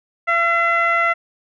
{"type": "tone with low-pass filter", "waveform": "15% pulse", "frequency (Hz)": 678, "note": "E5", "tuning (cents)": 49, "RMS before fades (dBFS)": -17, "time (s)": [0.27, 1.14], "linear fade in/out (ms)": 20, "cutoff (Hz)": 1800, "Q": 3.8, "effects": []}